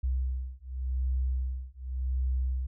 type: beating tone pair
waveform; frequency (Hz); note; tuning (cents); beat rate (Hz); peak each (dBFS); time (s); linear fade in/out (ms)
sine; 63.7 / 64.58; C2 / C2; -46 / -22; 0.88; -31 / -31; 0.03-2.67; 10
effects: none